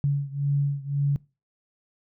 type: beating tone pair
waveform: sine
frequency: 141 / 142.9 Hz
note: C#3 / D3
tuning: +30 / -47 cents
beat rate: 1.9 Hz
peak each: -24 / -26 dBFS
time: 0.04-1.16 s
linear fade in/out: 0 ms
effects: noise-tail reverb RT60 0.3 s tail -23 dB re dry